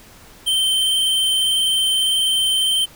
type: tone with vibrato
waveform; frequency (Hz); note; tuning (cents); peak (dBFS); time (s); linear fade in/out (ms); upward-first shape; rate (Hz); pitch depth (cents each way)
square; 3109; G7; -15; -16; 0.46-2.86; 20; sine; 20; 25
effects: pink hiss -45 dBFS RMS until 2.95 s